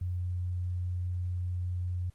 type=tone; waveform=sine; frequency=89.5 Hz; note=F2; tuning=43 cents sharp; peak=-30 dBFS; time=0.01-2.1 s; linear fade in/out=5 ms; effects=pink hiss -68 dBFS RMS until 2.14 s + Opus 32 kbps